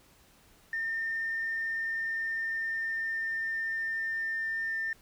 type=tone with pitch glide; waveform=sine; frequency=1811 to 1800.6 Hz; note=A6 to A6; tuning=+49 to +39 cents; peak=-29 dBFS; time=0.73-4.93 s; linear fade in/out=2 ms; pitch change=-10 cents; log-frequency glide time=1.68-4.56 s; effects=tanh soft clip ceiling -25 dBFS + pink hiss -61 dBFS RMS until 5.01 s